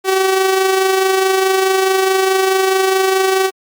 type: tone with amplitude modulation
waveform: sawtooth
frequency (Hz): 381.2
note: G4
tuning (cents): -48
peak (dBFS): -6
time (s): 0.04-3.51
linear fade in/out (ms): 50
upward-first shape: sine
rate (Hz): 24.7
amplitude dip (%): 40
effects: Opus 48 kbps